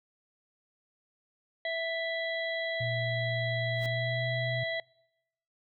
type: harmonic tone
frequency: 659.3 Hz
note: E5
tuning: in tune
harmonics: 1 / 3 / 5 / 6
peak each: -33 / -34 / -42 / -43 dBFS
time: 1.65-4.8 s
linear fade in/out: 2 ms
type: tone with pitch glide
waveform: sine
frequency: 119.2 to 123.76 Hz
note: A#2 to B2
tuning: +39 to +4 cents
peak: -32 dBFS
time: 2.8-4.64 s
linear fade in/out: 10 ms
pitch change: +65 cents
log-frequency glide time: 3.8-4.26 s
type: noise with exponential growth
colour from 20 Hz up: pink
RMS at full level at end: -43 dBFS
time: 3.72-3.86 s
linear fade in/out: 1 ms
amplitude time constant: 29 ms
effects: noise-tail reverb RT60 0.9 s tail -26 dB re dry

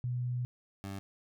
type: tone pair in turn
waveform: sine / 20% pulse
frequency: 123.47 / 98 Hz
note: B2 / G2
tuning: 0 / 0 cents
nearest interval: major third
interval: 400 cents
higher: first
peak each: -31 / -34 dBFS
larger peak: first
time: 0.04-0.45 / 0.84-0.99 s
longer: first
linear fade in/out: 0 ms
effects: none

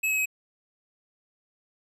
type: tone with pitch steps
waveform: square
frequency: 2580 / 2561 / 2542 Hz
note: E7 / D#7 / D#7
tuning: -38 / +49 / +36 cents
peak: -24 dBFS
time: 0.03-0.258 s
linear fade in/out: 10 ms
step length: 76 ms
effects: none

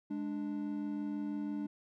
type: tone pair together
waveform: triangle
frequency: 207.8 / 293.9 Hz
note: G#3 / D4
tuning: +1 / +1 cents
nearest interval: tritone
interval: 600 cents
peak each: -37 / -35 dBFS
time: 0.1-1.67 s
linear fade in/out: 10 ms
effects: none

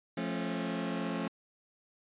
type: chord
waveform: sawtooth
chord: F augmented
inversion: none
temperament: just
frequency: 174.61 / 218.3 / 272.8 Hz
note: F3 / A3 / C#4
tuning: 0 / -13 / -28 cents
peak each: -33 dBFS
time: 0.17-1.28 s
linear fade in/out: 5 ms
effects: resampled to 8000 Hz

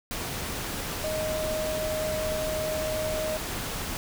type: tone in noise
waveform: sine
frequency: 623 Hz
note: D#5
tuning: 2 cents sharp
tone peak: -28 dBFS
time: 1.04-3.37 s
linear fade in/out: 0 ms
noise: pink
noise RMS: -33 dBFS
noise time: 0.11-3.97 s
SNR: +2 dB
effects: none

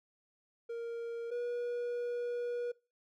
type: tone pair in turn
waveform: triangle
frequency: 466.2 / 482.1 Hz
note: A#4 / B4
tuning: 0 / -42 cents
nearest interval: minor second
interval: 58 cents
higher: second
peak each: -35 / -32 dBFS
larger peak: second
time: 0.69-1.31 / 1.31-2.72 s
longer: second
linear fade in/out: 10 ms
effects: noise-tail reverb RT60 0.3 s tail -23 dB re dry

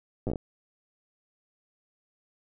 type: slowing click train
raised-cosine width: 2 ms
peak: -18 dBFS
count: 7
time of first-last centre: 0.27-0.358 s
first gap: 8 ms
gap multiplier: 1.24
effects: none

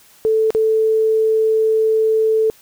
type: tone with dropouts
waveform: sine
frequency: 440 Hz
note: A4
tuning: in tune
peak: -12 dBFS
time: 0.25-2.5 s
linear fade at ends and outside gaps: 0 ms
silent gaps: 0.505-0.549 s
effects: white hiss -49 dBFS RMS until 2.61 s

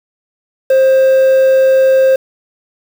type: tone with quantisation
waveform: triangle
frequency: 529 Hz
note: C5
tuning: 19 cents sharp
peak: -4 dBFS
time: 0.7-2.16 s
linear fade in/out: 5 ms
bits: 5
effects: none

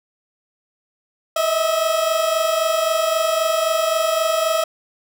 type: tone pair together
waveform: 30% pulse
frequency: 627.2 / 651 Hz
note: D#5 / E5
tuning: +14 / -22 cents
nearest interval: minor second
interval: 64 cents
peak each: -19 / -16 dBFS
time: 1.36-4.64 s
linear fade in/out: 5 ms
effects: none

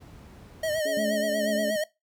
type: noise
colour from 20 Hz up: brown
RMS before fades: -42 dBFS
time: 0-0.8 s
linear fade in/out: 20 ms
type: tone with vibrato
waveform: square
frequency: 622.3 Hz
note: D#5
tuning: in tune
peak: -26 dBFS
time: 0.63-1.84 s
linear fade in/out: 5 ms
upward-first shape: sine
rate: 8.4 Hz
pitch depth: 64 cents each way
type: harmonic tone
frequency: 140.9 Hz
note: C#3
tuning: 29 cents sharp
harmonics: 2 / 3 / 4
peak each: -35 / -38 / -40 dBFS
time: 0.85-1.71 s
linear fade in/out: 5 ms
type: tone with tremolo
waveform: sine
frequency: 214.6 Hz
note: A3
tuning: 43 cents flat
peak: -27 dBFS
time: 0.97-1.76 s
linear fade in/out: 0 ms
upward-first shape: triangle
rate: 2.2 Hz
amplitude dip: 55%
effects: noise-tail reverb RT60 0.2 s tail -19 dB re dry + high-pass 80 Hz 12 dB/octave

